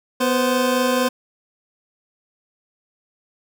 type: tone pair together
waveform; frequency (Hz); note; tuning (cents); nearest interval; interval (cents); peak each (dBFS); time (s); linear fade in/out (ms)
25% pulse; 247.6 / 519.5; B3 / C5; +5 / -12; octave + minor second; 1283; -16; 0.2-1.09; 10
effects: none